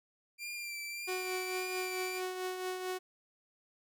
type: tone with vibrato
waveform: sawtooth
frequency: 2368 Hz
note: D7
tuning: 14 cents sharp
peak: -36 dBFS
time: 0.38-2.22 s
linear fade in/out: 50 ms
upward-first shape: sine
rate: 1.7 Hz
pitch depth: 28 cents each way
type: tone with tremolo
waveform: sawtooth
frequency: 369.2 Hz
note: F#4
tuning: 4 cents flat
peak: -30 dBFS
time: 1.07-2.99 s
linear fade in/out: 20 ms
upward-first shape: triangle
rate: 4.5 Hz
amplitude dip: 50%
effects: none